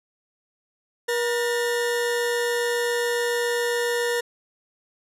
40% pulse tone pair together, 477.7 / 1803.6 Hz, A#4 / A6, +42 / +42 cents, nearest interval octave + major seventh, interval 2300 cents, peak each -22 / -28 dBFS, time 1.08-4.21 s, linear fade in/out 10 ms, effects resampled to 32000 Hz

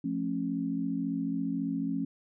sine chord, F augmented, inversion none, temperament just, 174.61 / 218.3 / 272.8 Hz, F3 / A3 / C#4, 0 / -13 / -28 cents, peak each -35 / -35 / -31 dBFS, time 0.04-2.05 s, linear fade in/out 5 ms, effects none

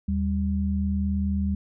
sine tone pair together, 78.2 / 197.47 Hz, D#2 / G3, +9 / +13 cents, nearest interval octave + major third, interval 1604 cents, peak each -25 dBFS, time 0.08-1.55 s, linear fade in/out 5 ms, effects none

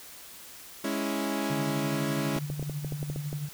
sawtooth chord, C# minor, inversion second, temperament equal, 207.7 / 277.2 / 329.6 Hz, G#3 / C#4 / E4, 0 / 0 / 0 cents, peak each -29 / -28 / -30 dBFS, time 0.84-2.39 s, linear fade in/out 5 ms
sine tone with tremolo, 146.83 Hz, D3, in tune, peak -29 dBFS, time 1.5-3.49 s, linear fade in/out 5 ms, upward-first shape sine, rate 12 Hz, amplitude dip 55%
clicks, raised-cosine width 2 ms, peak -23 dBFS, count 11, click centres 2.364 / 2.501 / 2.596 / 2.627 / 2.697 / 2.847 / 2.923 / 3.029 / 3.1 / 3.161 / 3.329 s
effects white hiss -47 dBFS RMS until 3.53 s

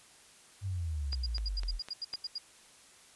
sine exponential sweep, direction down, 101.1 to 38.89 Hz, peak -32 dBFS, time 0.61-1.8 s, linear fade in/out 50 ms
sine tone bursts, 4854 Hz, D#8, 44 cents flat, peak -34 dBFS, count 12, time 1.12-2.383 s, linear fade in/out 5 ms, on 31 ms, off 81 ms
click train, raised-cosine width 0.2 ms, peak -26 dBFS, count 5, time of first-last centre 1.13-2.138 s, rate 3.97 Hz
effects white hiss -58 dBFS RMS until 3.15 s + resampled to 24000 Hz

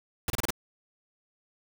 pink noise bursts, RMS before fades -28 dBFS, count 5, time 0.28-0.505 s, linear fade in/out 2 ms, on 21 ms, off 30 ms, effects none

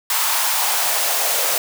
white noise with high-pass filter sweep, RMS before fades -19 dBFS, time 0.1-1.58 s, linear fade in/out 2 ms, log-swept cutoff 1000 to 540 Hz, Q 2.7, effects none

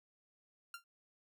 sawtooth tone with exponential decay, 1386 Hz, F6, 14 cents flat, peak -38 dBFS, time 0.74-0.84 s, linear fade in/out 2 ms, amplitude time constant 21 ms, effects none

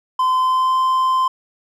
triangle tone with pitch glide, 1027 to 1037.7 Hz, C6 to C6, -33 to -15 cents, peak -12 dBFS, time 0.19-1.28 s, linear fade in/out 5 ms, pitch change +18 cents, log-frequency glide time 0.39-0.77 s, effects none

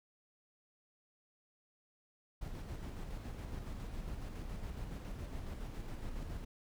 brown noise with tremolo, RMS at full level -42 dBFS, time 2.41-6.45 s, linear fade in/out 10 ms, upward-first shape square, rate 7.2 Hz, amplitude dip 30%, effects none

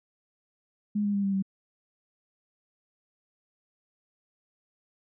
sine tone with pitch steps, 207.7 / 203.9 / 200.2 / 196.5 / 192.9 Hz, G#3 / G#3 / G3 / G3 / G3, 0 / -32 / +37 / +4 / -28 cents, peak -24 dBFS, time 0.95-1.425 s, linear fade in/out 10 ms, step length 95 ms, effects none

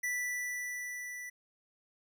square tone with level ramp, 1972 Hz, B6, 3 cents flat, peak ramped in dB -32 to -42 dBFS, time 0.03-1.3 s, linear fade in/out 10 ms, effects none

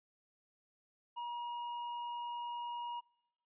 sine tone with tanh clipping, 955 Hz, A#5, 42 cents sharp, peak -40 dBFS, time 1.16-3.01 s, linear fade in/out 20 ms, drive 8 dB, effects noise-tail reverb RT60 0.8 s tail -24 dB re dry + resampled to 8000 Hz

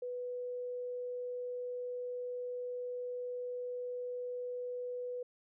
sine tone, 493.9 Hz, B4, in tune, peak -37 dBFS, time 0.02-5.23 s, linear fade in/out 5 ms, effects none

